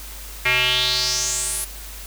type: tone with band-pass filter sweep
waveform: square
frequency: 125.8 Hz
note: B2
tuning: 32 cents sharp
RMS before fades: -21 dBFS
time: 0.45-1.65 s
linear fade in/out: 10 ms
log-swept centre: 2200 to 11000 Hz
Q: 4.5
effects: added 50 Hz sine -36 dBFS peak until 2.06 s + white hiss -38 dBFS RMS until 2.06 s